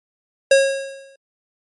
square tone with exponential decay, 545 Hz, C#5, 29 cents flat, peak -8 dBFS, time 0.51-1.16 s, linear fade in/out 5 ms, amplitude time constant 140 ms, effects MP3 48 kbps

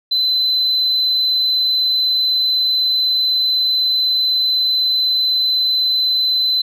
sine tone, 4038 Hz, B7, 38 cents sharp, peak -12 dBFS, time 0.11-6.62 s, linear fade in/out 10 ms, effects tanh soft clip ceiling -10 dBFS

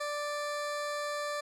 20% pulse tone, 587.3 Hz, D5, in tune, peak -28 dBFS, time 0-1.41 s, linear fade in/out 10 ms, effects low-pass 10000 Hz 12 dB/octave

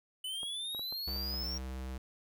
square exponential sweep, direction up, 2987 to 5630 Hz, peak -37 dBFS, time 0.24-1.58 s, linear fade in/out 5 ms
clicks, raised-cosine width 1 ms, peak -34 dBFS, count 8, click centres 0.432 / 0.748 / 0.794 / 0.925 / 1.088 / 1.162 / 1.309 / 1.341 s
square tone with pitch glide, 66.9 to 64.88 Hz, C2 to C2, +39 to -14 cents, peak -39 dBFS, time 1.07-1.98 s, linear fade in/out 5 ms, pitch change -53 cents, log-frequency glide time 1.32-1.42 s
effects none

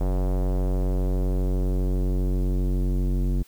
square tone with low-pass filter sweep, 46.25 Hz, F#1, in tune, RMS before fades -23 dBFS, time 0-3.43 s, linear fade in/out 10 ms, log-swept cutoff 680 to 280 Hz, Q 1.4, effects white hiss -56 dBFS RMS until 3.47 s

